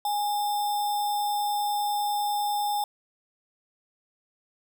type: tone with sample-and-hold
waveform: sine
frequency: 825 Hz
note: G#5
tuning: 12 cents flat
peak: -24 dBFS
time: 0.05-2.84 s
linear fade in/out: 2 ms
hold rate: 4410 Hz
effects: none